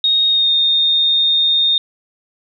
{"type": "tone with pitch glide", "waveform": "sine", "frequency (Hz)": [3729, 3671], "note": ["A#7", "A#7"], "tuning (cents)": [0, -27], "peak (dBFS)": -11, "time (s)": [0.04, 1.78], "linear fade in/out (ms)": 2, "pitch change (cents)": -27, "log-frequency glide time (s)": [0.28, 0.51], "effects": []}